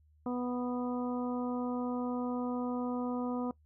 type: harmonic tone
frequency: 246.9 Hz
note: B3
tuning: in tune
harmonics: 1 / 2 / 3 / 4 / 5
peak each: -33 / -39 / -43 / -45 / -47 dBFS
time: 0.26-3.51 s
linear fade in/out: 2 ms
effects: noise-tail reverb RT60 0.1 s tail -20 dB re dry + added 76 Hz sine -62 dBFS peak until 3.65 s